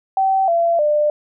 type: tone with pitch steps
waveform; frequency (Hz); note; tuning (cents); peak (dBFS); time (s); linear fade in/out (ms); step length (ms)
sine; 770 / 678.1 / 597.2; G5 / E5 / D5; -31 / +49 / +29; -13; 0.17-1.1; 2; 310
effects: none